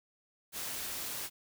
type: noise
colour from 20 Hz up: white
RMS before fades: -39 dBFS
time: 0.52-1.3 s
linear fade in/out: 50 ms
effects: none